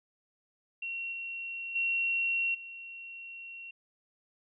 sine tone with level steps, 2734 Hz, F7, 37 cents flat, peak -34 / -36 / -27 / -42 dBFS, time 0.82-3.71 s, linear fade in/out 5 ms, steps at 1.12 / 1.75 / 2.54 s, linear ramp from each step 10 ms, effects none

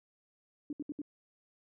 sine tone bursts, 293.7 Hz, D4, in tune, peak -35 dBFS, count 4, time 0.7-1.017 s, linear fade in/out 2 ms, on 29 ms, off 67 ms, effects none

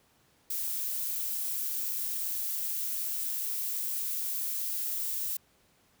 violet noise, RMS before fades -33 dBFS, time 0.5-5.37 s, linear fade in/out 5 ms, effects pink hiss -66 dBFS RMS until 6 s + high-pass 60 Hz 12 dB/octave

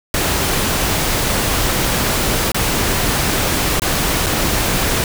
pink noise with dropouts, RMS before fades -17 dBFS, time 0.14-5.04 s, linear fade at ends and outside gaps 1 ms, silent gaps 2.518-2.545 / 3.797-3.819 / 4.262-4.266 s, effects none

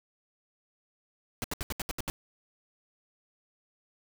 pink noise bursts, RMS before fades -33 dBFS, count 8, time 1.42-2.1 s, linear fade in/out 0 ms, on 22 ms, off 72 ms, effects none

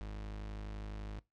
40% pulse tone, 51.91 Hz, G#1, in tune, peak -40 dBFS, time 0.01-1.19 s, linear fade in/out 0 ms, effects noise-tail reverb RT60 0.2 s tail -21 dB re dry + low-pass 5000 Hz 12 dB/octave

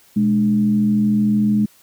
sine tone with frequency modulation, 209.9 Hz, G#3, 19 cents sharp, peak -13 dBFS, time 0.16-1.66 s, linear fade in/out 10 ms, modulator 86.8 Hz, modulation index 0.45, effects white hiss -52 dBFS RMS until 1.82 s

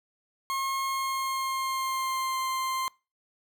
40% pulse tone with pitch glide, 1078 to 1048.5 Hz, C#6 to C6, -49 to +3 cents, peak -27 dBFS, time 0.5-2.88 s, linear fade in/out 0 ms, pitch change -48 cents, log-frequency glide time 0.85-2.36 s, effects noise-tail reverb RT60 0.3 s tail -24 dB re dry

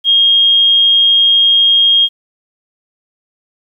sine tone, 3244 Hz, G#7, 41 cents flat, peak -6 dBFS, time 0.04-2.09 s, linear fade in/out 50 ms, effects 8-bit

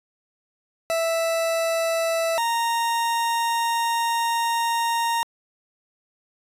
40% pulse tone pair in turn, 659.3 / 928.4 Hz, E5 / A#5, 0 / -7 cents, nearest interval tritone, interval 593 cents, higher second, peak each -20 dBFS, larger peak neither, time 0.9-2.38 / 2.38-5.23 s, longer second, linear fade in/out 0 ms, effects resampled to 32000 Hz

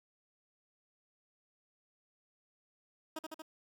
15% pulse tone with echo, 315.9 Hz, D#4, 26 cents sharp, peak -32 dBFS, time 3.16-3.19 s, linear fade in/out 5 ms, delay 77 ms, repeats 3, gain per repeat -2 dB, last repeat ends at 3.421 s, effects none

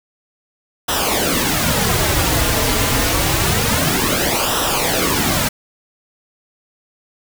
pink noise with flanger, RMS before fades -17 dBFS, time 0.88-5.49 s, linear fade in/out 10 ms, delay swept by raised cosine 0.44 to 5.54 ms, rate 0.27 Hz, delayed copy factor -0.7, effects none

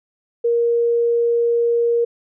sine tone, 470 Hz, A#4, 14 cents sharp, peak -14 dBFS, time 0.44-2.05 s, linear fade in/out 10 ms, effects none

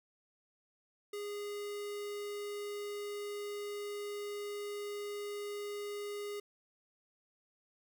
square tone with notch filter, 410.9 Hz, G#4, 18 cents flat, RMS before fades -41 dBFS, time 1.13-6.4 s, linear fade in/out 5 ms, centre 950 Hz, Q 1.6, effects none

